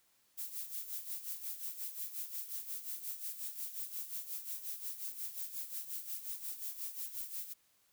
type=noise with tremolo; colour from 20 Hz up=violet; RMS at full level=-40 dBFS; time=0.37-7.54 s; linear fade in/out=20 ms; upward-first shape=sine; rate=5.6 Hz; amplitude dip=70%; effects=white hiss -72 dBFS RMS until 7.92 s